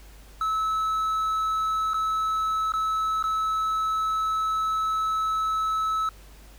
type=tone with dropouts; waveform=triangle; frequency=1300 Hz; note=E6; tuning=24 cents flat; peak=-21 dBFS; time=0.41-6.09 s; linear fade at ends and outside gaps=2 ms; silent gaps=1.935-1.942 / 2.721-2.737 / 3.227-3.239 s; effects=added 50 Hz sine -46 dBFS peak until 6.58 s + pink hiss -53 dBFS RMS until 6.58 s